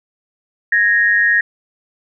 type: tone pair together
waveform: sine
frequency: 1661.3 / 1864.7 Hz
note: G#6 / A#6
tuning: 0 / 0 cents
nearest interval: major second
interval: 200 cents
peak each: -15 / -12 dBFS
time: 0.72-1.41 s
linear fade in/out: 5 ms
effects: none